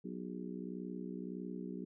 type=harmonic tone with a mistuned harmonic; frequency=61.74 Hz; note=B1; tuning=in tune; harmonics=3 / 4 / 5 / 6 / 7; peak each=-44 / -46 / -48 / -50 / -51 dBFS; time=0.04-1.85 s; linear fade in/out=10 ms; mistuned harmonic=7; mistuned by=-81 cents; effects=none